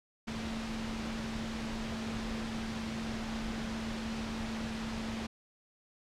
sine tone in noise, 223.5 Hz, A3, 27 cents sharp, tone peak -37 dBFS, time 0.27-5.27 s, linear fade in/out 10 ms, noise pink, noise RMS -40 dBFS, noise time 0.27-5.27 s, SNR 0 dB, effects low-pass 5000 Hz 12 dB/octave

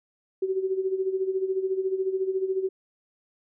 sine tone with tremolo, 380 Hz, F#4, 46 cents sharp, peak -21 dBFS, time 0.42-2.69 s, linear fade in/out 5 ms, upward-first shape sine, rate 14 Hz, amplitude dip 70%, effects none

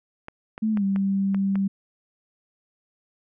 clicks, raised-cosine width 0.5 ms, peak -21 dBFS, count 6, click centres 0.284 / 0.579 / 0.773 / 0.961 / 1.346 / 1.556 s
sine tone with pitch glide, 218.3 to 195.61 Hz, A3 to G3, -13 to -3 cents, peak -20 dBFS, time 0.62-1.68 s, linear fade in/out 10 ms, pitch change -190 cents, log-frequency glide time 0.72-0.84 s
effects none

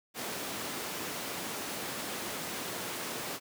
pink high-pass noise, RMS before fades -38 dBFS, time 0.14-3.4 s, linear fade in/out 50 ms, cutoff 220 Hz, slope 12 dB/octave, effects none

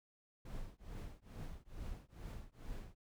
brown noise with tremolo, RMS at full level -44 dBFS, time 0.45-2.95 s, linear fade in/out 5 ms, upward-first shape triangle, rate 2.3 Hz, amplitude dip 100%, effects none

